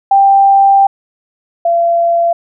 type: tone pair in turn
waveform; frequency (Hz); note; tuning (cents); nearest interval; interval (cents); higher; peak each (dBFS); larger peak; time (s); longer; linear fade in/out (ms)
sine; 788 / 681.4; G5 / F5; +9 / -43; minor third; 252; first; -4 / -8; first; 0.11-0.87 / 1.65-2.33; first; 5
effects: none